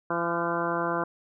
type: harmonic tone with a mistuned harmonic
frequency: 170 Hz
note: F3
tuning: 46 cents flat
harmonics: 1 / 2 / 3 / 4 / 5 / 6 / 7 / 8 / 9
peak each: -36 / -32 / -33 / -33 / -37 / -32 / -35 / -34 / -38 dBFS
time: 0.1-1.04 s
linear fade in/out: 5 ms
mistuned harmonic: 8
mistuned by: +33 cents
effects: none